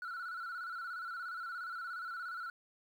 sine tone with vibrato, 1406 Hz, F6, 11 cents sharp, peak -37 dBFS, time 0.02-2.5 s, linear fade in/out 2 ms, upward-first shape square, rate 17 Hz, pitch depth 69 cents each way, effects tanh soft clip ceiling -38 dBFS + 11-bit

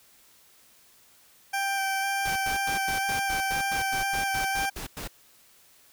20% pulse tone with vibrato, 783 Hz, G5, 2 cents flat, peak -21 dBFS, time 1.53-4.7 s, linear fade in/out 10 ms, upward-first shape square, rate 2 Hz, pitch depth 11 cents each way
pink noise bursts, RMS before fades -36 dBFS, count 14, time 2.25-5.077 s, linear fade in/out 5 ms, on 110 ms, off 99 ms
effects white hiss -58 dBFS RMS until 5.92 s

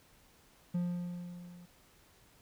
triangle tone with level ramp, 175.9 Hz, F3, 13 cents sharp, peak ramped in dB -27 to -49 dBFS, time 0.74-1.66 s, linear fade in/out 10 ms, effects pink hiss -64 dBFS RMS until 2.41 s

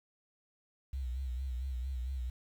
sine tone with vibrato, 64 Hz, C2, 38 cents flat, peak -34 dBFS, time 0.93-2.3 s, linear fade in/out 5 ms, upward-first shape sine, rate 4.4 Hz, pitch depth 90 cents each way, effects 10-bit

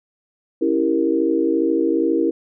sine chord, C# diminished seventh, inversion none, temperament equal, 277.2 / 329.6 / 392 / 466.2 Hz, C#4 / E4 / G4 / Bb4, 0 / 0 / 0 / 0 cents, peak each -23 / -18 / -24 / -22 dBFS, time 0.61-2.31 s, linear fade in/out 10 ms, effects none

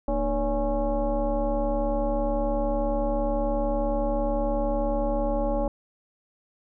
sine tone with frequency modulation, 300.5 Hz, D4, 40 cents sharp, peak -22 dBFS, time 0.08-5.68 s, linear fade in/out 2 ms, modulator 265 Hz, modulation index 1.8, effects none

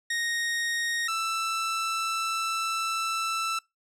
sawtooth tone pair in turn, 1864.7 / 1326.9 Hz, A#6 / E6, 0 / +11 cents, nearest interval tritone, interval 589 cents, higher first, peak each -23 dBFS, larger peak neither, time 0.1-1.08 / 1.08-3.59 s, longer second, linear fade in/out 5 ms, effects noise-tail reverb RT60 0.2 s tail -24 dB re dry + low-pass 10000 Hz 12 dB/octave

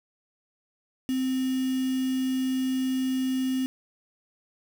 sine tone with quantisation, 260.2 Hz, C4, 9 cents flat, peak -24 dBFS, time 1.09-3.66 s, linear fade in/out 0 ms, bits 6, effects none

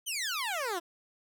15% pulse exponential sweep, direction down, 3183 to 324.8 Hz, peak -25 dBFS, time 0.06-0.8 s, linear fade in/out 20 ms, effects none

